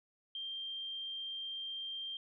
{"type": "tone", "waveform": "sine", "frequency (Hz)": 3174, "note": "G7", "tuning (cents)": 21, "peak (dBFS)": -39, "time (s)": [0.35, 2.17], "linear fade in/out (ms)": 2, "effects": []}